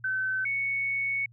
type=tone pair in turn; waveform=sine; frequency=1529 / 2218 Hz; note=G6 / C#7; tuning=-44 / 0 cents; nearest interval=tritone; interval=644 cents; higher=second; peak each=-26 dBFS; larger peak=neither; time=0.04-0.45 / 0.45-1.26 s; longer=second; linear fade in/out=5 ms; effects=added 117 Hz sine -52 dBFS peak until 1.32 s